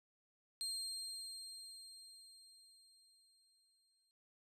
30% pulse tone with exponential decay, 4194 Hz, C8, 3 cents sharp, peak -36 dBFS, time 0.61-4.11 s, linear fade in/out 0 ms, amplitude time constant 760 ms, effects resampled to 32000 Hz

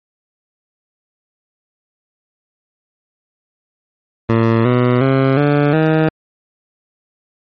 15% pulse tone with pitch steps, 114.1 / 123.71 / 134.13 / 145.43 / 157.68 Hz, A#2 / B2 / C3 / D3 / D#3, -37 / +3 / +43 / -17 / +23 cents, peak -4 dBFS, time 4.29-6.09 s, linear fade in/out 5 ms, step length 360 ms, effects low-pass 2000 Hz 12 dB/octave + MP3 32 kbps

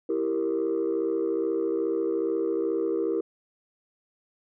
sine chord, E diminished, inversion none, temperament equal, 329.6 / 392 / 466.2 Hz, E4 / G4 / Bb4, 0 / 0 / 0 cents, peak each -27 dBFS, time 0.09-3.21 s, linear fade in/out 5 ms, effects tanh soft clip ceiling -19 dBFS

